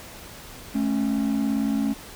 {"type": "tone pair together", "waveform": "triangle", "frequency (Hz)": [216.2, 274.1], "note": ["A3", "C#4"], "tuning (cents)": [-30, -19], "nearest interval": "major third", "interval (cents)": 411, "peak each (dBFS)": -21, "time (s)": [0.74, 1.94], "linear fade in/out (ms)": 20, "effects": ["tanh soft clip ceiling -15 dBFS", "pink hiss -42 dBFS RMS until 2.15 s"]}